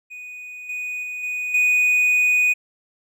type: tone with level steps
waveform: triangle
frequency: 2480 Hz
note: D#7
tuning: 6 cents flat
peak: -32 / -24 / -26 / -22 / -13 dBFS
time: 0.1-2.54 s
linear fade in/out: 20 ms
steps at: 0.69 / 1.03 / 1.23 / 1.54 s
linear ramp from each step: 5 ms
effects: none